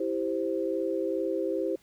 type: chord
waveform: sine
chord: C major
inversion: first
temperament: equal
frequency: 329.6 / 392 / 523.3 Hz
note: E4 / G4 / C5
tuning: 0 / 0 / 0 cents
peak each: -31 dBFS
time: 0-1.76 s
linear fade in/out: 5 ms
effects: pink hiss -62 dBFS RMS until 1.82 s

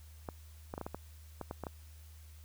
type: clicks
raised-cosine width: 1 ms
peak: -25 dBFS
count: 10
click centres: 0.288 / 0.739 / 0.779 / 0.813 / 0.865 / 0.946 / 1.413 / 1.511 / 1.637 / 1.668 s
effects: added 77 Hz sine -51 dBFS peak until 2.44 s + white hiss -63 dBFS RMS until 2.44 s

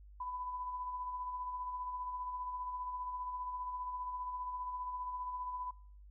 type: tone with tremolo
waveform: sine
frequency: 998 Hz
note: B5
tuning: 18 cents sharp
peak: -37 dBFS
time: 0.2-5.71 s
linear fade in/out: 5 ms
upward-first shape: sine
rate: 15 Hz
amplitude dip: 40%
effects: noise-tail reverb RT60 0.6 s tail -24 dB re dry + added 50 Hz sine -53 dBFS peak until 6.1 s

